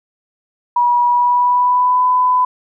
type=tone with pitch glide; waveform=sine; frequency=967 to 1002.3 Hz; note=B5 to B5; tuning=-37 to +25 cents; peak=-10 dBFS; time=0.76-2.45 s; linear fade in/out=5 ms; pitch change=+62 cents; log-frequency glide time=1.04-2.05 s; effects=none